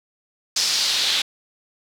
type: noise with band-pass filter sweep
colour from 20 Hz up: pink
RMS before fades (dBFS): -21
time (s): 0.56-1.22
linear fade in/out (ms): 5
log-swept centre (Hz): 5300 to 3500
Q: 2.7
effects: none